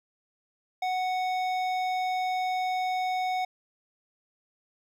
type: tone with hard clipping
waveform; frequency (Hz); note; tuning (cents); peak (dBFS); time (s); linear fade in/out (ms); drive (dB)
sine; 740; F#5; 0; -28; 0.82-3.45; 5; 12
effects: none